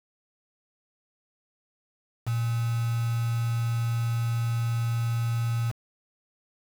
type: tone with quantisation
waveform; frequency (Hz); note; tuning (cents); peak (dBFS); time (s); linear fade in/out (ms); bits
sine; 116.5; A#2; -1; -24; 2.26-5.72; 20; 6
effects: none